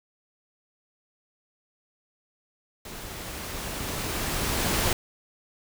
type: noise with level ramp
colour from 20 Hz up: pink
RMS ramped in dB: -40 to -24 dBFS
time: 2.85-4.93 s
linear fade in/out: 2 ms
effects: none